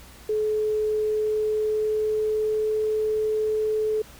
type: tone with pitch glide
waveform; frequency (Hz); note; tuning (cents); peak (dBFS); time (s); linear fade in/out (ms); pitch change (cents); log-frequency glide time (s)
sine; 428.5 to 431.7; A4 to A4; -46 to -33; -21; 0.29-4.02; 5; +13; 1.04-2.88
effects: added 60 Hz sine -51 dBFS peak until 4.19 s + pink hiss -48 dBFS RMS until 4.19 s

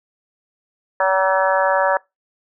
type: harmonic tone with a mistuned harmonic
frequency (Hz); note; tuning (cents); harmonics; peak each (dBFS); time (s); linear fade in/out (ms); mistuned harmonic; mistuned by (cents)
190; F#3; +46; 3 / 4 / 5 / 6 / 7 / 8 / 9; -18 / -23 / -19 / -27 / -25 / -27 / -22; 1-1.97; 2; 6; +26
effects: noise-tail reverb RT60 0.2 s tail -24 dB re dry

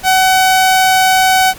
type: tone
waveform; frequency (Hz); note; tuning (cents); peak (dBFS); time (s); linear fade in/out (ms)
sawtooth; 753; F#5; +30; -4; 0.03-1.54; 50
effects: pink hiss -34 dBFS RMS until 1.58 s

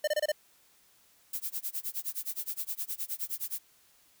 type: tone bursts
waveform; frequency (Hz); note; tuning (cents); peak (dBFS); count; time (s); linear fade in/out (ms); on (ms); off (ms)
square; 603; D5; +46; -26; 5; 0.04-0.319; 5; 35; 26
type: noise with tremolo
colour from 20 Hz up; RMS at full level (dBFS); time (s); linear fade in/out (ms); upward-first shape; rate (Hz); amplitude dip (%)
violet; -33; 1.33-3.59; 5; sine; 9.6; 100
effects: white hiss -64 dBFS RMS until 4.2 s

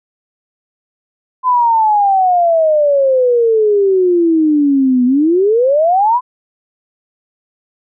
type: exponential two-way sweep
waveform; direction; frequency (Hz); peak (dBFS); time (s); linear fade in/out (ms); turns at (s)
sine; down then up; 1026 to 244.5 to 1026; -8; 1.43-6.21; 50; 5.05
effects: none

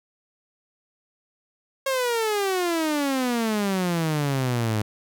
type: exponential sweep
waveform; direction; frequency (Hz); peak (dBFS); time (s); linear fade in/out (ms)
sawtooth; down; 546 to 104.4; -18; 1.86-4.82; 5
effects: none

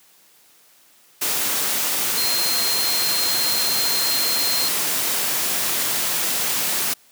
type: tone in noise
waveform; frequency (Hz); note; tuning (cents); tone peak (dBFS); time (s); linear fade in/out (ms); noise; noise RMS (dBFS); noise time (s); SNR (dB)
sine; 4186; C8; 0; -22; 2.17-4.69; 10; white; -22; 1.21-6.94; -3
effects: white hiss -54 dBFS RMS until 7.11 s + high-pass 150 Hz 12 dB/octave

